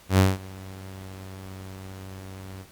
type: tone with ADSR envelope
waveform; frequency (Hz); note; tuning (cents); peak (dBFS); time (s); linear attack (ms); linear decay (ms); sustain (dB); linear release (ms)
sawtooth; 95; F#2; +46; -10; 0.09-2.66; 95; 190; -24; 51
effects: pink hiss -52 dBFS RMS until 2.71 s + Opus 48 kbps